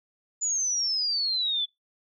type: exponential sweep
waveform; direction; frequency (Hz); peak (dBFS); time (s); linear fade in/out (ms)
sine; down; 7030 to 3428; -24; 0.41-1.66; 20
effects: noise-tail reverb RT60 0.2 s tail -26 dB re dry